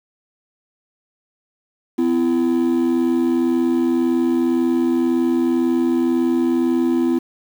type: tone pair together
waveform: triangle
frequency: 254.3 / 336.2 Hz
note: C4 / E4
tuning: -49 / +34 cents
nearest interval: perfect fourth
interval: 483 cents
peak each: -15 dBFS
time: 1.98-7.19 s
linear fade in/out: 10 ms
effects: tanh soft clip ceiling -8 dBFS + 7-bit